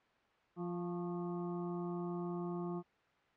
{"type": "harmonic tone with a mistuned harmonic", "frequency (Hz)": 174.61, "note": "F3", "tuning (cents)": 0, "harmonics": [1, 2, 4, 5, 6, 7], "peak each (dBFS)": [-40, -41, -50, -54, -52, -55], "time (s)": [0.56, 2.83], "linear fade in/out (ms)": 50, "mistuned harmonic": 6, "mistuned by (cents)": 73, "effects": ["white hiss -70 dBFS RMS until 3.36 s", "low-pass 2000 Hz 12 dB/octave"]}